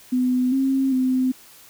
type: tone with pitch steps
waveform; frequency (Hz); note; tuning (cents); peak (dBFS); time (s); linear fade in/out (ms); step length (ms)
sine; 252.1 / 267.8 / 257.4; B3 / C4 / C4; +36 / +40 / -28; -17; 0.12-1.32; 10; 400
effects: white hiss -48 dBFS RMS until 1.69 s